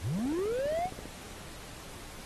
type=linear sweep; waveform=triangle; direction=up; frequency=67.7 to 763 Hz; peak=-27 dBFS; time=0.01-0.9 s; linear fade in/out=50 ms
type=click train; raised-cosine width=2 ms; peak=-29 dBFS; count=14; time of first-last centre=0.19-1.057 s; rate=15 Hz
effects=pink hiss -47 dBFS RMS until 2.25 s + AAC 32 kbps